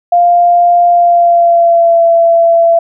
sine tone with pitch glide, 698.5 to 672.4 Hz, F5 to E5, 0 to +34 cents, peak -4 dBFS, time 0.12-2.79 s, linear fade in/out 5 ms, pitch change -66 cents, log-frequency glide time 0.88-2.02 s, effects none

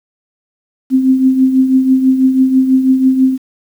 sine tone with tremolo, 261.6 Hz, C4, in tune, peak -4 dBFS, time 0.9-3.38 s, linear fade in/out 50 ms, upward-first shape triangle, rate 6.1 Hz, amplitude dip 65%, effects 7-bit

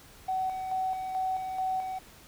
triangle tone with tremolo, 753 Hz, F#5, 30 cents sharp, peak -23 dBFS, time 0.28-1.99 s, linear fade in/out 10 ms, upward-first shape square, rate 2.3 Hz, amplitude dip 55%, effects tanh soft clip ceiling -25 dBFS + pink hiss -53 dBFS RMS until 2.27 s

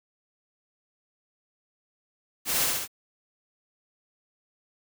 white noise with echo, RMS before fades -27 dBFS, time 2.45-2.68 s, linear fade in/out 50 ms, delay 66 ms, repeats 3, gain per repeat -2 dB, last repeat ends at 2.878 s, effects none

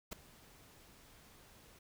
pink noise with ADSR envelope, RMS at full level -40 dBFS, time 0.11-1.79 s, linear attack 18 ms, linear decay 4 ms, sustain -21 dB, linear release 6 ms, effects none

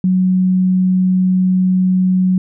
sine tone, 185 Hz, F#3, in tune, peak -10 dBFS, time 0.04-2.38 s, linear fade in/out 2 ms, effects none

